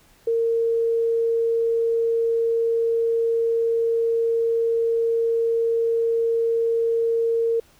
sine tone, 459.5 Hz, A#4, 25 cents flat, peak -18 dBFS, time 0.27-7.6 s, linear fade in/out 5 ms, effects pink hiss -56 dBFS RMS until 7.79 s

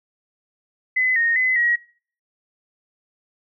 sine tone with pitch steps, 2021 / 1855 / 2026 / 1903 Hz, B6 / A#6 / B6 / A#6, +39 / -9 / +44 / +35 cents, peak -16 dBFS, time 0.96-1.76 s, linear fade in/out 10 ms, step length 200 ms, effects noise-tail reverb RT60 0.5 s tail -24 dB re dry

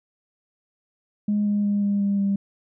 sine tone with pitch steps, 207.7 / 205.8 / 203.9 / 202 / 200.2 / 198.32 Hz, G#3 / G#3 / G#3 / G#3 / G3 / G3, 0 / -16 / -32 / -48 / +37 / +20 cents, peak -18 dBFS, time 1.28-2.36 s, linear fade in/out 5 ms, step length 180 ms, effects tanh soft clip ceiling -15 dBFS

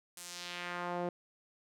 sawtooth tone with band-pass filter sweep, 176.2 Hz, F3, 16 cents sharp, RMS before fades -40 dBFS, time 0.17-1.09 s, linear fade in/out 2 ms, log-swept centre 10000 to 490 Hz, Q 1.3, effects none

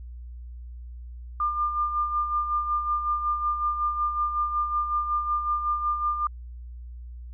sine tone with tremolo, 1200 Hz, D6, 37 cents sharp, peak -21 dBFS, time 1.4-6.27 s, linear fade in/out 2 ms, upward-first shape sine, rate 5.4 Hz, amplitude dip 55%, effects added 60 Hz sine -37 dBFS peak until 7.33 s

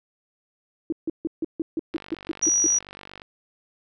sine tone bursts, 323.9 Hz, E4, 30 cents flat, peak -22 dBFS, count 11, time 0.9-2.664 s, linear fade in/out 2 ms, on 24 ms, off 150 ms
click train, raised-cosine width 0.3 ms, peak -24 dBFS, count 63, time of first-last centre 1.94-3.218 s, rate 48.5 Hz
sine tone, 5800 Hz, F#8, 35 cents flat, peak -18 dBFS, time 2.42-2.79 s, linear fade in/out 10 ms
effects none

